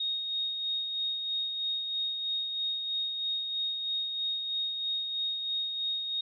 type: tone with tremolo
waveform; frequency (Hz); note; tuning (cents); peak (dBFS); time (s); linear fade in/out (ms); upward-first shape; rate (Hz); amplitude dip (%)
sine; 3729; A#7; 0; -28; 0-6.21; 5; sine; 3.1; 40
effects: none